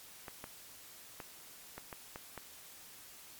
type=clicks; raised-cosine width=0.5 ms; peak=-28 dBFS; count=7; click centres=0.282 / 0.441 / 1.202 / 1.78 / 1.928 / 2.159 / 2.377 s; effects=white hiss -54 dBFS RMS until 3.39 s + MP3 96 kbps